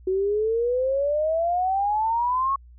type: exponential sweep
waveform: sine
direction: up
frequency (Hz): 370 to 1108.7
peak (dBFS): -20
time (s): 0.07-2.56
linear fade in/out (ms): 5
effects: added 60 Hz sine -45 dBFS peak until 2.78 s